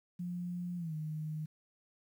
sine tone with pitch glide, 176.6 to 154.63 Hz, F3 to D#3, +20 to -10 cents, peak -36 dBFS, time 0.19-1.46 s, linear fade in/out 10 ms, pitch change -230 cents, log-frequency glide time 0.77-0.94 s, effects 11-bit

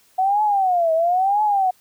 sine tone with vibrato, 740 Hz, F#5, in tune, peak -15 dBFS, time 0.18-1.71 s, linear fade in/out 10 ms, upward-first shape triangle, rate 1 Hz, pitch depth 260 cents each way, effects white hiss -57 dBFS RMS until 1.8 s

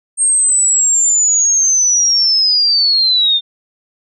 sine linear sweep, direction down, 8600 to 3585 Hz, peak -9 dBFS, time 0.17-3.41 s, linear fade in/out 50 ms, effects none

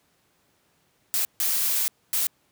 blue noise bursts at uneven times, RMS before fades -24 dBFS, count 3, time 1.14-1.25 / 1.4-1.88 / 2.13-2.27 s, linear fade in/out 0 ms, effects pink hiss -66 dBFS RMS until 2.51 s + high-pass 100 Hz 12 dB/octave

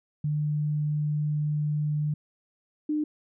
sine tone pair in turn, 149.7 / 302.3 Hz, D3 / D#4, +33 / -50 cents, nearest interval octave, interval 1217 cents, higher second, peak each -24 dBFS, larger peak neither, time 0.24-2.14 / 2.89-3.04 s, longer first, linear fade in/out 5 ms, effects none

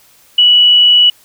sine tone, 2943 Hz, F#7, 10 cents flat, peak -4 dBFS, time 0.38-1.1 s, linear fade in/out 5 ms, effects white hiss -47 dBFS RMS until 1.24 s

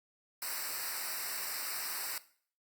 white noise with comb filter, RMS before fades -38 dBFS, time 0.42-2.18 s, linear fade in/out 2 ms, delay 0.3 ms, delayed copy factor -1, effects noise-tail reverb RT60 0.5 s tail -17 dB re dry + Opus 48 kbps

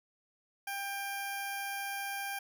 10% pulse tone with notch filter, 795 Hz, G5, 24 cents sharp, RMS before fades -38 dBFS, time 0.67-2.39 s, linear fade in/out 5 ms, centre 3900 Hz, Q 1.1, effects none

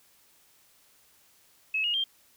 sine tone with pitch steps, 2582 / 2865 / 3179 Hz, E7 / F7 / G7, -37 / +44 / +24 cents, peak -25 dBFS, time 1.74-2.04 s, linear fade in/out 5 ms, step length 100 ms, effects white hiss -62 dBFS RMS until 2.36 s

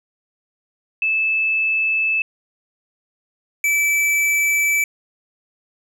sine / square tone pair in turn, 2620 / 2312 Hz, E7 / D7, -11 / -28 cents, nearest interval major second, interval 217 cents, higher first, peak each -16 dBFS, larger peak neither, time 1.02-2.22 / 3.64-4.84 s, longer neither, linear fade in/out 2 ms, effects none

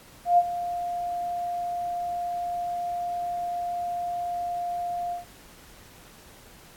sine tone with ADSR envelope, 702 Hz, F5, 9 cents sharp, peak -13 dBFS, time 0.25-5.25 s, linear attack 130 ms, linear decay 43 ms, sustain -14 dB, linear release 130 ms, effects pink hiss -51 dBFS RMS until 6.76 s + AAC 64 kbps

